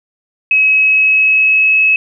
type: tone with pitch glide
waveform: sine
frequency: 2559 to 2578 Hz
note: D#7 to E7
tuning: +48 to -39 cents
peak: -7 dBFS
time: 0.51-1.96 s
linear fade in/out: 2 ms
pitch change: +13 cents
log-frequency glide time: 0.67-1.8 s
effects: none